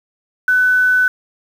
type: tone with quantisation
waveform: sine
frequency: 1500 Hz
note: F#6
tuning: 23 cents sharp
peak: -10 dBFS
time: 0.48-1.08 s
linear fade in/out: 2 ms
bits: 6
effects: none